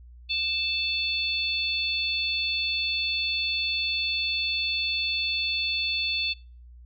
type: harmonic tone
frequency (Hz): 880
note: A5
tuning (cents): 0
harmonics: 3 / 4 / 5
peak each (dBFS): -28 / -29 / -30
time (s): 0.29-6.34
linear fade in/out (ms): 20
effects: noise-tail reverb RT60 0.4 s tail -26 dB re dry + added 60 Hz sine -45 dBFS peak until 6.85 s